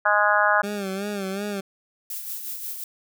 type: harmonic tone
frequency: 207.7 Hz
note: G#3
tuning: in tune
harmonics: 3 / 4 / 5 / 6 / 7 / 8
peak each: -24 / -24 / -25 / -24 / -22 / -24 dBFS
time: 0.05-0.62 s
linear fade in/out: 10 ms
type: tone with vibrato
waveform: 20% pulse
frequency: 198.5 Hz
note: G3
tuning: 22 cents sharp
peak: -22 dBFS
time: 0.63-1.61 s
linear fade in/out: 10 ms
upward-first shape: sine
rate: 2.7 Hz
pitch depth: 79 cents each way
type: noise with tremolo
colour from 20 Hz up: violet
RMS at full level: -31 dBFS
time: 2.1-2.84 s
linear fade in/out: 2 ms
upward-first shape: sine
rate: 5.6 Hz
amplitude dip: 45%
effects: none